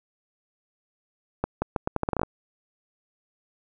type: accelerating click train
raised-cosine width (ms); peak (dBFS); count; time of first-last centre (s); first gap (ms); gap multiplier
1; -10; 12; 1.44-2.233; 180; 0.79
effects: none